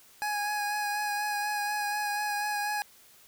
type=tone with vibrato; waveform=25% pulse; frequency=830.6 Hz; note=G#5; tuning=in tune; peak=-25 dBFS; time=0.22-2.82 s; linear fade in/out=0 ms; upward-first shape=sine; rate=4.1 Hz; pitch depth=18 cents each way; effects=white hiss -57 dBFS RMS until 3.27 s